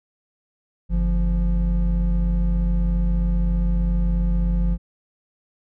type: tone pair together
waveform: triangle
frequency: 48.41 / 172.5 Hz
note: G1 / F3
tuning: -21 / -21 cents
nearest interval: octave + minor seventh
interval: 2200 cents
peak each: -16 / -22 dBFS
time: 0.89-4.78 s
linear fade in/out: 50 ms
effects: none